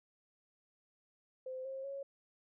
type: tone with pitch steps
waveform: sine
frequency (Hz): 517 / 534.3 / 552.2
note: C5 / C5 / C#5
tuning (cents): -21 / +36 / -7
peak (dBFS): -40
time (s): 1.46-2.03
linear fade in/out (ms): 5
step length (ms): 190
effects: none